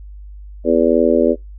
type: harmonic tone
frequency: 82.41 Hz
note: E2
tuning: in tune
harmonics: 3 / 4 / 5 / 6 / 7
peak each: -17 / -17 / -17 / -17 / -17 dBFS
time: 0.64-1.36 s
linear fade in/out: 50 ms
effects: noise-tail reverb RT60 0.2 s tail -26 dB re dry + added 50 Hz sine -32 dBFS peak until 1.58 s